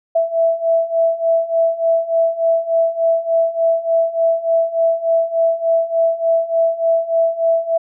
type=beating tone pair; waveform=sine; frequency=659.3 / 662.7 Hz; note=E5 / E5; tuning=0 / +9 cents; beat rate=3.4 Hz; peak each=-18 / -15 dBFS; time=0.15-7.78 s; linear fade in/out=10 ms; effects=none